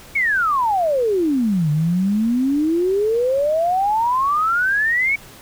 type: exponential two-way sweep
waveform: sine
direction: down then up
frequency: 2266 to 146.3 to 2266 Hz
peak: -15 dBFS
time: 0.15-5.16 s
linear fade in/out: 10 ms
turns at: 1.7 s
effects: pink hiss -42 dBFS RMS until 5.41 s